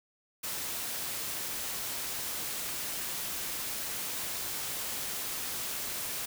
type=noise; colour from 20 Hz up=white; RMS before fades=-36 dBFS; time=0.43-6.26 s; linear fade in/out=10 ms; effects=none